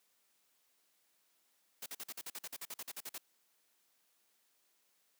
white noise bursts, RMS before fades -44 dBFS, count 16, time 1.82-3.181 s, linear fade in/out 5 ms, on 41 ms, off 47 ms, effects white hiss -75 dBFS RMS until 5.19 s + high-pass 200 Hz 12 dB/octave

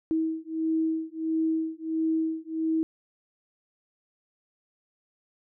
sine beating tone pair, 320.2 / 321.7 Hz, D#4 / E4, +50 / -42 cents, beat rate 1.5 Hz, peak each -28 dBFS, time 0.11-2.83 s, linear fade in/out 0 ms, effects none

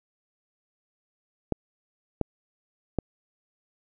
clicks, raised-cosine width 2 ms, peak -11 dBFS, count 3, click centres 1.523 / 2.213 / 2.987 s, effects none

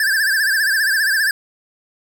square tone with vibrato, 1661.2 Hz, G#6, in tune, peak -15 dBFS, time 0-1.31 s, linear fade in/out 2 ms, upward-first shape sine, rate 15 Hz, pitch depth 120 cents each way, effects none

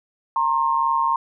sine tone pair together, 924 / 1067.2 Hz, A#5 / C6, -16 / +34 cents, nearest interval major second, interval 250 cents, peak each -20 dBFS, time 0.36-1.16 s, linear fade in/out 2 ms, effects none

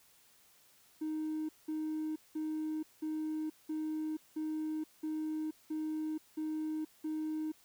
triangle tone bursts, 311.1 Hz, D#4, in tune, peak -31 dBFS, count 10, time 1.01-7.52 s, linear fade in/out 10 ms, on 480 ms, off 190 ms, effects tanh soft clip ceiling -30 dBFS + white hiss -65 dBFS RMS until 7.64 s

